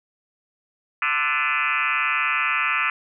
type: tone with frequency modulation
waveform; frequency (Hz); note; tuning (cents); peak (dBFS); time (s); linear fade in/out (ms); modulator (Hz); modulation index
sine; 1892; A#6; +25; -19; 1.02-2.9; 2; 141; 5.4
effects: none